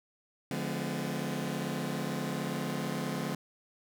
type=chord; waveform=sawtooth; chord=D diminished seventh; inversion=none; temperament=just; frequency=146.83 / 176.2 / 211.4 / 253.7 Hz; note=D3 / F3 / Ab3 / Cb4; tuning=0 / +16 / +31 / +47 cents; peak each=-34 dBFS; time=0.51-3.35 s; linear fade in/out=2 ms; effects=none